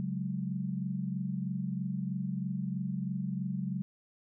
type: chord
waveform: sine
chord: C# suspended fourth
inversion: none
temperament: just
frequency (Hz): 138.59 / 184.79 / 207.9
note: C#3 / F#3 / G#3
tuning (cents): 0 / -2 / +2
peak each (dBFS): -37 / -34 / -38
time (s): 0-3.82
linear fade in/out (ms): 0
effects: none